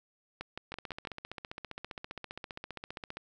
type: two click trains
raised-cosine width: 0.3 ms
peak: -24 / -22 dBFS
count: 38 / 5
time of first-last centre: 0.72-3.17 / 0.41-1.072 s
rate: 15.1 / 6.04 Hz
effects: none